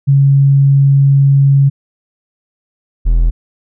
sine / triangle tone pair in turn, 138.59 / 41.51 Hz, C#3 / E1, 0 / +13 cents, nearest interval octave + major sixth, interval 2087 cents, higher first, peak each -5 dBFS, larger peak neither, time 0.07-1.7 / 3.05-3.31 s, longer first, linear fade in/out 20 ms, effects none

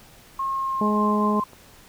sine tone with pitch glide, 1077 to 1044.5 Hz, C6 to C6, +50 to -3 cents, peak -23 dBFS, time 0.39-1.44 s, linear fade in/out 5 ms, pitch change -53 cents, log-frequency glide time 0.54-1.18 s
harmonic tone, 210.2 Hz, G#3, 21 cents sharp, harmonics 1 / 2 / 3 / 4 / 5, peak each -21 / -27 / -31 / -33 / -35 dBFS, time 0.81-1.4 s, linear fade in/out 2 ms
click, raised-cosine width 1 ms, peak -30 dBFS, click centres 1.533 s
effects pink hiss -50 dBFS RMS until 1.88 s

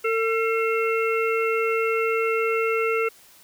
harmonic tone with a mistuned harmonic, 450.6 Hz, A4, 41 cents sharp, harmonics 1 / 3 / 5 / 6, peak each -22 / -27 / -29 / -30 dBFS, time 0.04-3.09 s, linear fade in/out 10 ms, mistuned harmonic 5, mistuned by -81 cents, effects white hiss -52 dBFS RMS until 3.43 s

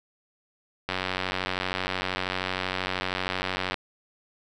click train, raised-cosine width 0.3 ms, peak -11 dBFS, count 266, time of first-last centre 0.89-3.743 s, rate 92.9 Hz, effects none

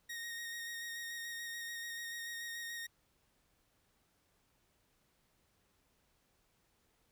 sawtooth tone with vibrato, 1864.7 Hz, A#6, in tune, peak -38 dBFS, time 0.09-2.87 s, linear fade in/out 10 ms, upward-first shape square, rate 6.9 Hz, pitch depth 15 cents each way, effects pink hiss -75 dBFS RMS until 7.11 s

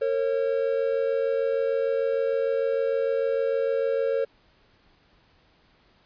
triangle tone pair together, 457.5 / 544.1 Hz, A#4 / C#5, -32 / -32 cents, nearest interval minor third, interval 300 cents, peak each -23 dBFS, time 0.01-4.25 s, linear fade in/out 10 ms, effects pink hiss -61 dBFS RMS until 6.05 s + resampled to 11025 Hz

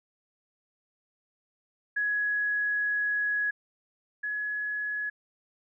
sine tone pair in turn, 1676 / 1689.6 Hz, G#6 / G#6, +15 / +29 cents, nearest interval unison, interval 14 cents, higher second, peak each -25 / -29 dBFS, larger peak first, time 1.96-3.51 / 4.23-5.1 s, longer first, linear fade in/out 10 ms, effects none

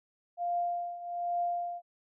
sine tone with tremolo, 698.5 Hz, F5, in tune, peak -27 dBFS, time 0.37-1.82 s, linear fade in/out 50 ms, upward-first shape triangle, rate 1.2 Hz, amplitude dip 80%, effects none

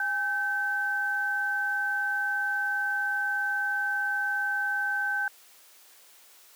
sine tone pair together, 818 / 1543 Hz, G#5 / G6, -26 / -28 cents, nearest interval major seventh, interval 1098 cents, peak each -34 / -26 dBFS, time 0-5.28 s, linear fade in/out 2 ms, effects white hiss -55 dBFS RMS until 6.55 s + high-pass 400 Hz 12 dB/octave

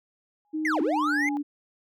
sine tone with exponential growth, 829 Hz, G#5, 3 cents flat, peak -31 dBFS, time 0.45-1.37 s, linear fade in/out 0 ms, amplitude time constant 200 ms
sine tone with pitch glide, 311.1 to 290.3 Hz, D#4 to D4, 0 to -20 cents, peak -26 dBFS, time 0.53-1.43 s, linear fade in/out 20 ms, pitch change -120 cents, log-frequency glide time 0.84-1.23 s
triangle linear two-way sweep, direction down then up, 2150 to 246.9 to 2150 Hz, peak -22 dBFS, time 0.65-1.29 s, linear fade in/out 2 ms, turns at 0.81 s
effects none

